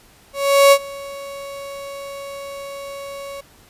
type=tone with ADSR envelope; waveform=35% pulse; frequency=557 Hz; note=C#5; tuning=8 cents sharp; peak=-5 dBFS; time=0.33-3.41 s; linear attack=390 ms; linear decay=61 ms; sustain=-23 dB; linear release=8 ms; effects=pink hiss -50 dBFS RMS until 3.69 s + resampled to 32000 Hz